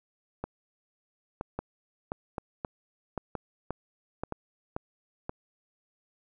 two click trains, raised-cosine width 1 ms, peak -19 / -18 dBFS, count 6 / 7, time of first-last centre 0.44-5.294 / 1.59-4.765 s, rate 1.03 / 1.89 Hz, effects none

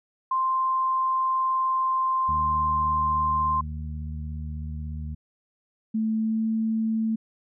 sine tone, 1046.5 Hz, C6, in tune, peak -21 dBFS, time 0.31-3.61 s, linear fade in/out 5 ms
harmonic tone, 76.5 Hz, D#2, 29 cents flat, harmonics 1 / 2 / 3, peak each -31 / -37 / -41 dBFS, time 2.28-5.15 s, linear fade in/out 10 ms
sine tone with pitch glide, 220 to 222 Hz, A3 to A3, 0 to +16 cents, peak -22 dBFS, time 5.94-7.16 s, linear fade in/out 10 ms, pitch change +16 cents, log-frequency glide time 6.17-6.44 s
effects none

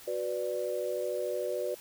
sine chord, B minor, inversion second, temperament equal, 370 / 493.9 / 587.3 Hz, F#4 / B4 / D5, 0 / 0 / 0 cents, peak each -36 / -34 / -34 dBFS, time 0.07-1.75 s, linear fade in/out 10 ms, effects white hiss -51 dBFS RMS until 1.8 s

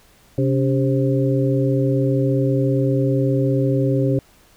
harmonic tone with a mistuned harmonic, 132.3 Hz, C3, 20 cents sharp, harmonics 1 / 2 / 3 / 4, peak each -18 / -21 / -23 / -24 dBFS, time 0.38-4.19 s, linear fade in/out 2 ms, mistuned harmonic 2, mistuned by +110 cents, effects pink hiss -53 dBFS RMS until 4.56 s

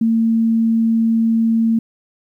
sine tone, 226.5 Hz, A#3, 50 cents flat, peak -12 dBFS, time 0.01-1.79 s, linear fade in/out 5 ms, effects 9-bit

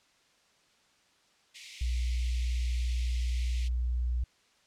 pink high-pass noise, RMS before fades -45 dBFS, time 1.54-3.69 s, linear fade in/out 20 ms, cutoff 2000 Hz, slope 96 dB/octave
sine tone, 60.7 Hz, B1, 29 cents flat, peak -27 dBFS, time 1.81-4.24 s, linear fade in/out 5 ms
effects white hiss -66 dBFS RMS until 4.66 s + low-pass 6000 Hz 12 dB/octave

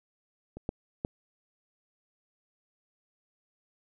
clicks, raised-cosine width 2 ms, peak -28 / -17 / -17 dBFS, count 3, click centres 0.57 / 0.691 / 1.049 s, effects none

